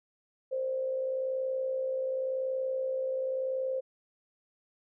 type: tone with amplitude modulation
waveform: sine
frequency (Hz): 523.3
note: C5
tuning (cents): 0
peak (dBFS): -27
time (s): 0.51-3.81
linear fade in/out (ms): 20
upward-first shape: sine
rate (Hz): 60.9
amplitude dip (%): 45
effects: none